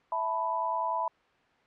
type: chord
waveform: sine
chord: E suspended fourth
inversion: none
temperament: just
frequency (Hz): 659.3 / 879 / 988.9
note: E5 / A5 / B5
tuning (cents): 0 / -2 / +2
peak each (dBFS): -35 / -34 / -29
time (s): 0.12-1.08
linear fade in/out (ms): 2
effects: white hiss -64 dBFS RMS until 1.66 s + low-pass 2000 Hz 12 dB/octave